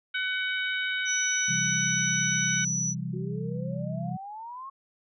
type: harmonic tone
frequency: 751 Hz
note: F#5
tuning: 26 cents sharp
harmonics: 2 / 3 / 4 / 5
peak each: -29 / -33 / -35 / -37 dBFS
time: 0.14-2.65 s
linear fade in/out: 10 ms
type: tone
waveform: sine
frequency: 5920 Hz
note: F#8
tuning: in tune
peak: -27 dBFS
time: 1.05-2.95 s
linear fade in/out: 50 ms
type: chord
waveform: sine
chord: C major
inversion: none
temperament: equal with one note detuned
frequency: 130.81 / 167.6 / 196 Hz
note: C3 / E3 / G3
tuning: 0 / +29 / 0 cents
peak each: -34 / -33 / -36 dBFS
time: 1.48-4.17 s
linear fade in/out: 10 ms
type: exponential sweep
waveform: sine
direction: up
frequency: 359.4 to 1102 Hz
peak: -37 dBFS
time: 3.13-4.7 s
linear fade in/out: 10 ms
effects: none